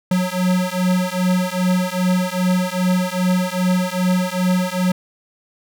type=beating tone pair; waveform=square; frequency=181.4 / 183.9 Hz; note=F#3 / F#3; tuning=-34 / -10 cents; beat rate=2.5 Hz; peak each=-20 / -20 dBFS; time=0.11-4.92 s; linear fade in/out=5 ms; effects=none